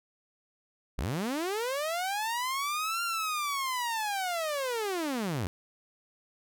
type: linear two-way sweep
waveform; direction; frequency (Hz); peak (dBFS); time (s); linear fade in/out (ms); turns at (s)
sawtooth; up then down; 43.65 to 1396.9 to 80.2; -26; 0.98-5.47; 0; 3.03
effects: none